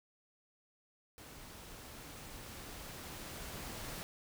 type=noise with level ramp; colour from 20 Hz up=pink; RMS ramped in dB=-53 to -44 dBFS; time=1.18-4.03 s; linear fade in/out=0 ms; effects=none